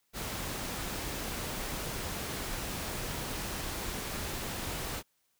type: noise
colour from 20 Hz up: pink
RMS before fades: -37 dBFS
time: 0.13-5.03 s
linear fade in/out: 50 ms
effects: white hiss -75 dBFS RMS until 5.39 s